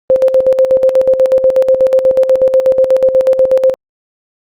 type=tone with tremolo; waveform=sine; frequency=523.3 Hz; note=C5; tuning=in tune; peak=-4 dBFS; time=0.1-3.74 s; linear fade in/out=0 ms; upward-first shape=square; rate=8.2 Hz; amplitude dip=65%; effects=Opus 32 kbps